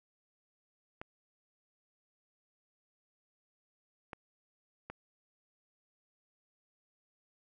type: clicks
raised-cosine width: 0.5 ms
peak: -27 dBFS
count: 3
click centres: 1.015 / 4.132 / 4.9 s
effects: none